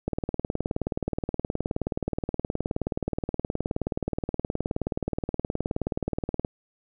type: click train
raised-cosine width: 2 ms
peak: -13 dBFS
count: 122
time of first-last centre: 0.08-6.448 s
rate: 19 Hz
effects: none